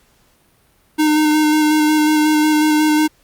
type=tone with vibrato; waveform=square; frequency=305.7 Hz; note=D#4; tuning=30 cents flat; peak=-12 dBFS; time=0.98-3.08 s; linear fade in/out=20 ms; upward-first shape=square; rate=5.5 Hz; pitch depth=13 cents each way; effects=pink hiss -56 dBFS RMS until 3.23 s + Opus 48 kbps